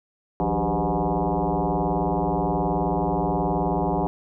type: tone with frequency modulation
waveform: sine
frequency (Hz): 273.1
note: C#4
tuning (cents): -26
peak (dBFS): -20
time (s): 0.4-4.07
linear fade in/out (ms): 0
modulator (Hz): 113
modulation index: 5.7
effects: none